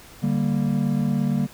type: chord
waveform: triangle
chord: G minor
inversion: second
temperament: equal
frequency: 146.83 / 196 / 233.1 Hz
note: D3 / G3 / Bb3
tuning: 0 / 0 / 0 cents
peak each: -22 dBFS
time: 0.22-1.47 s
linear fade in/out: 20 ms
effects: pink hiss -46 dBFS RMS until 1.53 s